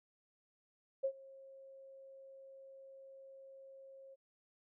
sine tone with ADSR envelope, 539 Hz, C#5, 49 cents flat, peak -30 dBFS, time 1.03-4.16 s, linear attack 17 ms, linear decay 72 ms, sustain -23 dB, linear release 28 ms, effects none

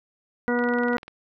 harmonic tone, 242.3 Hz, B3, 33 cents flat, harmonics 1 / 2 / 3 / 4 / 5 / 6 / 8, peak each -24 / -25 / -34 / -33 / -38 / -29 / -33 dBFS, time 0.48-0.97 s, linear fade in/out 0 ms
click train, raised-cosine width 0.3 ms, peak -25 dBFS, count 11, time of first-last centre 0.59-1.08 s, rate 20.4 Hz
effects none

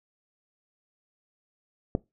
click, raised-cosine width 2 ms, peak -11 dBFS, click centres 1.951 s, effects noise-tail reverb RT60 0.2 s tail -21 dB re dry

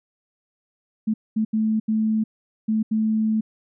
sine tone bursts at uneven times, 218.4 Hz, A3, 13 cents flat, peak -18 dBFS, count 6, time 1.07-1.14 / 1.36-1.45 / 1.53-1.8 / 1.88-2.24 / 2.68-2.83 / 2.91-3.41 s, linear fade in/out 10 ms, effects none

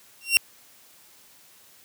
sawtooth tone with exponential growth, 2747 Hz, F7, 29 cents flat, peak -9 dBFS, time 0.21-0.37 s, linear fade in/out 0 ms, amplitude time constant 34 ms, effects white hiss -54 dBFS RMS until 1.84 s + high-pass 80 Hz 12 dB/octave

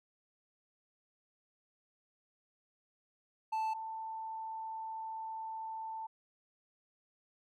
triangle / sine tone pair in turn, 880 / 887.7 Hz, A5 / A5, 0 / +15 cents, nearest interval unison, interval 15 cents, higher second, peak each -30 / -39 dBFS, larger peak first, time 3.52-3.74 / 3.74-6.07 s, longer second, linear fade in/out 10 ms, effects none

